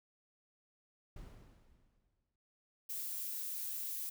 brown noise with exponential decay, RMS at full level -48 dBFS, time 1.16-2.36 s, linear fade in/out 5 ms, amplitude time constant 260 ms
violet noise, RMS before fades -41 dBFS, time 2.89-4.1 s, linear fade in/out 10 ms
effects none

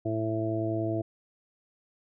harmonic tone, 110.5 Hz, A2, 8 cents sharp, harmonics 1 / 2 / 3 / 4 / 5 / 6, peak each -32 / -42 / -30 / -40 / -42 / -33 dBFS, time 0.05-1.02 s, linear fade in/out 10 ms, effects none

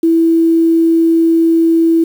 sine tone with quantisation, 329.6 Hz, E4, in tune, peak -7 dBFS, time 0.03-2.04 s, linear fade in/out 5 ms, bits 6, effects none

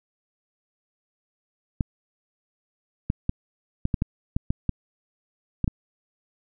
clicks, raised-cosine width 5 ms, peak -10 dBFS, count 11, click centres 1.808 / 3.101 / 3.294 / 3.854 / 3.942 / 4.021 / 4.365 / 4.505 / 4.693 / 5.643 / 5.678 s, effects none

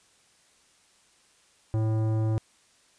sine tone with tanh clipping, 110 Hz, A2, in tune, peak -25 dBFS, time 1.74-2.38 s, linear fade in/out 0 ms, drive 15 dB, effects white hiss -62 dBFS RMS until 2.98 s + resampled to 22050 Hz

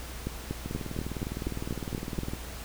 two click trains, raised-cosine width 3 ms, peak -21 / -18 dBFS, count 34 / 9, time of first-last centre 0.66-2.335 / 0.27-2.188 s, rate 19.7 / 4.17 Hz, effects added 60 Hz sine -41 dBFS peak until 2.64 s + pink hiss -43 dBFS RMS until 2.64 s

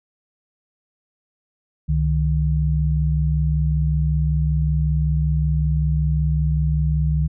sine tone pair together, 67.8 / 153.09 Hz, C#2 / D#3, -38 / -28 cents, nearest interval octave + major second, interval 1410 cents, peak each -19 dBFS, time 1.88-7.28 s, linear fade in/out 20 ms, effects none

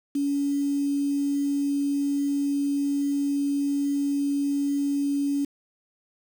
sine tone with quantisation, 282.7 Hz, C#4, 34 cents sharp, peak -22 dBFS, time 0.15-5.45 s, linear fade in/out 5 ms, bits 7, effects none

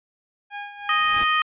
20% pulse tone with tremolo, 817 Hz, G#5, 29 cents flat, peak -25 dBFS, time 0.5-1.24 s, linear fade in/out 50 ms, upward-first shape sine, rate 3.1 Hz, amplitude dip 65%
pink noise with exponential growth, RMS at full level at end -32 dBFS, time 0.78-1.24 s, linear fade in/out 1 ms, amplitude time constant 100 ms
harmonic tone, 622.3 Hz, D#5, in tune, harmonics 2 / 3 / 4 / 5, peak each -20 / -24 / -27 / -27 dBFS, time 0.89-1.42 s, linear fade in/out 2 ms
effects resampled to 8000 Hz

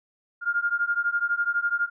sine beating tone pair, 1405 / 1417 Hz, F6 / F6, +10 / +25 cents, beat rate 12 Hz, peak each -25 / -26 dBFS, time 0.41-1.9 s, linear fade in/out 50 ms, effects none

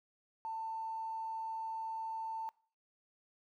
triangle tone with tanh clipping, 893 Hz, A5, 25 cents sharp, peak -37 dBFS, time 0.45-2.49 s, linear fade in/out 0 ms, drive 2 dB, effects noise-tail reverb RT60 0.5 s tail -23 dB re dry

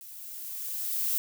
violet noise with level ramp, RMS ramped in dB -46 to -27 dBFS, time 0.01-1.18 s, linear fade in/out 0 ms, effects none

